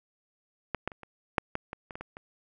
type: clicks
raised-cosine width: 0.5 ms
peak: -14 / -15 / -29 / -30 / -8 / -15 / -22 / -25 / -23 / -25 / -27 dBFS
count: 11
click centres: 0.747 / 0.876 / 0.918 / 1.033 / 1.382 / 1.554 / 1.731 / 1.908 / 1.955 / 2.01 / 2.169 s
effects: none